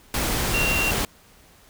sine tone in noise, 2750 Hz, F7, 27 cents flat, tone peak -22 dBFS, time 0.54-0.91 s, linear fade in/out 2 ms, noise pink, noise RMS -24 dBFS, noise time 0.14-1.05 s, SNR -1 dB, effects pink hiss -53 dBFS RMS until 1.69 s

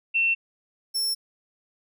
sine / sawtooth tone pair in turn, 2700 / 5400 Hz, E7 / E8, +41 / +41 cents, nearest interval octave, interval 1200 cents, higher second, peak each -19 / -21 dBFS, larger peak first, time 0.14-0.35 / 0.94-1.15 s, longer neither, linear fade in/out 20 ms, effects none

